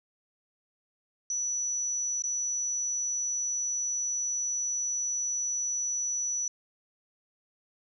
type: tone with dropouts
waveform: sine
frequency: 5920 Hz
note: F#8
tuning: in tune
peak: -28 dBFS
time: 1.3-6.48 s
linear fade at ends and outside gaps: 2 ms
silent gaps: 2.222-2.238 s
effects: none